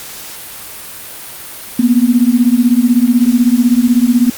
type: beating tone pair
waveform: sine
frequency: 234.5 / 250.5 Hz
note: A#3 / B3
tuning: +11 / +25 cents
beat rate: 16 Hz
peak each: -10 dBFS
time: 1.79-4.3 s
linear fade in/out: 5 ms
effects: white hiss -29 dBFS RMS until 4.37 s + Opus 48 kbps